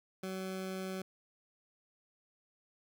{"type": "tone", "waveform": "20% pulse", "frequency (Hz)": 188.6, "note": "F#3", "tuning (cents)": 33, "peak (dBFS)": -33, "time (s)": [0.23, 1.02], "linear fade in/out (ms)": 5, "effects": []}